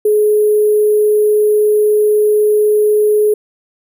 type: tone with sample-and-hold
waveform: sine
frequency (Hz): 421.9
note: G#4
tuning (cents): +27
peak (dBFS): -8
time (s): 0.05-3.34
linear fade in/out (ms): 5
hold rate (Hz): 11025
effects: none